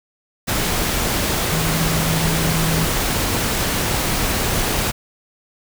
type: tone in noise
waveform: sine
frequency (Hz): 161.2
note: E3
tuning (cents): -38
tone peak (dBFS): -20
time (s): 1.51-2.86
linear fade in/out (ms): 20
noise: pink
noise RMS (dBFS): -20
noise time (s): 0.47-4.92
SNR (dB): -3
effects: none